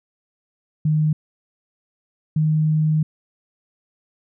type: tone pair in turn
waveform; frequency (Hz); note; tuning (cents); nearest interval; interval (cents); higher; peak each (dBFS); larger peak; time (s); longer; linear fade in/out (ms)
sine; 153.9 / 155.15; D#3 / D#3; -19 / -5; unison; 14; second; -15; neither; 0.85-1.13 / 2.36-3.03; second; 5
effects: none